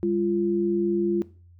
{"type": "tone pair together", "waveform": "sine", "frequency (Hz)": [200.9, 345.1], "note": ["G3", "F4"], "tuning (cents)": [43, -21], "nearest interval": "major sixth", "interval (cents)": 936, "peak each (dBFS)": [-27, -22], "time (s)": [0.03, 1.22], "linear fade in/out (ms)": 0, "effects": ["noise-tail reverb RT60 0.4 s tail -18 dB re dry", "added 87 Hz sine -49 dBFS peak until 1.59 s"]}